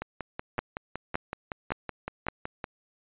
two click trains, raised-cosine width 0.5 ms, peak -12 / -18 dBFS, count 4 / 15, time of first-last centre 0.59-2.285 / 0.02-2.642 s, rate 1.77 / 5.34 Hz, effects resampled to 8000 Hz

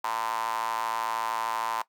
sawtooth tone with high-pass filter, 113 Hz, A2, 47 cents sharp, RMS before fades -30 dBFS, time 0.04-1.82 s, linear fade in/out 5 ms, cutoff 950 Hz, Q 7.2, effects noise-tail reverb RT60 0.1 s tail -18 dB re dry

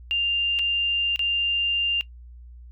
sine tone with dropouts, 2794 Hz, F7, in tune, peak -20 dBFS, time 0.11-2.01 s, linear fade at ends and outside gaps 0 ms, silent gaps 0.589-0.593 / 1.16-1.193 s, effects noise-tail reverb RT60 0.1 s tail -19 dB re dry + added 60 Hz sine -41 dBFS peak until 2.71 s

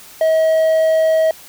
triangle tone, 639 Hz, D#5, 46 cents sharp, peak -9 dBFS, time 0.21-1.31 s, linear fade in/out 2 ms, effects white hiss -40 dBFS RMS until 1.48 s

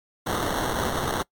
blue noise with sample-and-hold, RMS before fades -26 dBFS, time 0.26-1.23 s, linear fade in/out 10 ms, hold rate 2450 Hz, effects noise-tail reverb RT60 0.1 s tail -23 dB re dry + MP3 96 kbps

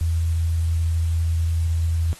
sine tone with quantisation, 82.5 Hz, E2, 2 cents sharp, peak -18 dBFS, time 0.01-2.13 s, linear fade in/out 0 ms, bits 8, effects white hiss -45 dBFS RMS until 2.19 s + AAC 32 kbps

